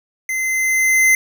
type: tone with level ramp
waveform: square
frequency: 2064 Hz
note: C7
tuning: 24 cents flat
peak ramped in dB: -20 to -10 dBFS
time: 0.29-1.15 s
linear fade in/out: 2 ms
effects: none